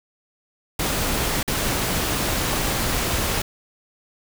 pink noise with dropouts, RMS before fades -23 dBFS, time 0.79-3.42 s, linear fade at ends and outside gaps 5 ms, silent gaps 1.43-1.477 s, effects none

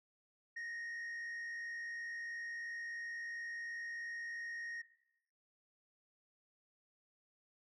sine tone with frequency modulation, 1864.7 Hz, A#6, in tune, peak -39 dBFS, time 0.56-4.82 s, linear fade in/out 10 ms, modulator 62.9 Hz, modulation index 0.46, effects noise-tail reverb RT60 0.8 s tail -17 dB re dry + tanh soft clip ceiling -41 dBFS

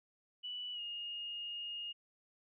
sine tone with pitch glide, 2960 to 2849 Hz, F#7 to F7, 0 to +34 cents, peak -40 dBFS, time 0.43-1.93 s, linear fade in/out 20 ms, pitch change -66 cents, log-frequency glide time 0.73-0.8 s, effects none

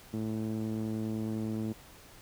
5% pulse tone with low-pass filter, 109.7 Hz, A2, 5 cents flat, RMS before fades -34 dBFS, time 0.13-1.73 s, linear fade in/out 10 ms, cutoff 260 Hz, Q 1.8, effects pink hiss -54 dBFS RMS until 2.21 s

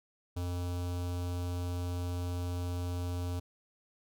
square tone with notch filter, 88.5 Hz, F2, 23 cents sharp, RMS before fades -35 dBFS, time 0.36-3.4 s, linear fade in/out 10 ms, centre 1900 Hz, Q 1.3, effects none

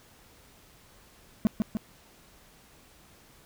triangle tone with echo, 215.4 Hz, A3, 37 cents flat, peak -16 dBFS, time 1.45-1.47 s, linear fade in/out 0 ms, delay 150 ms, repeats 2, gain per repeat -4 dB, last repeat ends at 1.77 s, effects pink hiss -57 dBFS RMS until 3.45 s

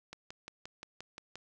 click train, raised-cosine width 0.2 ms, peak -27 dBFS, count 8, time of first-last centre 0.13-1.356 s, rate 5.71 Hz, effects none

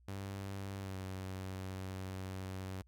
sawtooth tone with pitch glide, 98 to 94.44 Hz, G2 to F#2, 0 to +36 cents, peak -37 dBFS, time 0.08-2.82 s, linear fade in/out 5 ms, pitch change -64 cents, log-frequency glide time 0.78-0.97 s, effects added 60 Hz sine -62 dBFS peak until 2.87 s

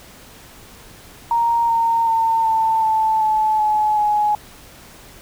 sine tone with pitch steps, 932.3 / 918.4 / 904.7 / 891.2 / 877.9 / 864.9 / 852 / 839.3 Hz, A#5 / A#5 / A5 / A5 / A5 / A5 / G#5 / G#5, 0 / -26 / +48 / +22 / -4 / -30 / +44 / +18 cents, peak -14 dBFS, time 1.31-4.35 s, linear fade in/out 2 ms, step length 380 ms, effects pink hiss -43 dBFS RMS until 5.21 s

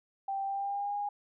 sine tone with pitch glide, 784 to 818.2 Hz, G5 to G#5, 0 to -26 cents, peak -31 dBFS, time 0.28-1.09 s, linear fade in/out 5 ms, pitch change +74 cents, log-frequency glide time 0.45-0.96 s, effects none

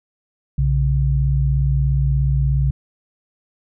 sine tone pair together, 61.2 / 138.11 Hz, B1 / C#3, -15 / -6 cents, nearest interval octave + major second, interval 1409 cents, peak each -17 dBFS, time 0.58-2.71 s, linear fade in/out 5 ms, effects none

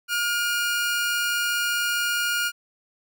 sawtooth tone pair together, 1422.9 / 2393 Hz, F6 / D7, +32 / +32 cents, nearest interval major sixth, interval 900 cents, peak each -19 / -30 dBFS, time 0.08-2.52 s, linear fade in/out 50 ms, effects none

